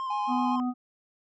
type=tone with vibrato; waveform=triangle; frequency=1046.5 Hz; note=C6; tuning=in tune; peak=-28 dBFS; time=0-0.6 s; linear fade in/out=0 ms; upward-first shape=square; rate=7.8 Hz; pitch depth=22 cents each way
type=tone; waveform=triangle; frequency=830.6 Hz; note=G#5; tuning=in tune; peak=-27 dBFS; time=0.1-0.56 s; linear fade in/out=5 ms
type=harmonic tone; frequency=249.2 Hz; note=B3; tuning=16 cents sharp; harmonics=1 / 3 / 5; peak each=-26 / -36 / -40 dBFS; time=0.27-0.74 s; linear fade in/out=50 ms
effects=resampled to 16000 Hz